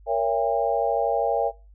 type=chord; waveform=sine; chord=A# diminished seventh; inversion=none; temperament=just; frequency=466.2 / 559.4 / 671.3 / 805.5 Hz; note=A#4 / C#5 / E5 / G5; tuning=0 / +16 / +31 / +47 cents; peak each=-26 dBFS; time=0.06-1.52 s; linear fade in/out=50 ms; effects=noise-tail reverb RT60 0.3 s tail -21 dB re dry + added 50 Hz sine -47 dBFS peak until 1.74 s